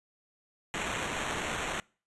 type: noise with sample-and-hold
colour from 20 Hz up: violet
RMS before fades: -34 dBFS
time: 0.74-1.8 s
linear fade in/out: 0 ms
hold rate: 4900 Hz
effects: noise-tail reverb RT60 0.4 s tail -26 dB re dry + resampled to 24000 Hz